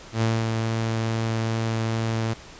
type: tone with ADSR envelope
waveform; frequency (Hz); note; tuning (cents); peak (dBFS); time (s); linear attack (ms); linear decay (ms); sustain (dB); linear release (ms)
sawtooth; 112.8; A2; +44; -15; 0.12-2.34; 97; 220; -4; 11
effects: pink hiss -44 dBFS RMS until 2.59 s + resampled to 16000 Hz